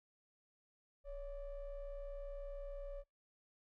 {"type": "ring-modulated tone", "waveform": "triangle", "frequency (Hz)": 297.1, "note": "D4", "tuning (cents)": 20, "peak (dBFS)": -38, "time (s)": [1.04, 3.04], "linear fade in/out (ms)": 50, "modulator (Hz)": 267, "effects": ["noise-tail reverb RT60 0.2 s tail -25 dB re dry", "tanh soft clip ceiling -36 dBFS"]}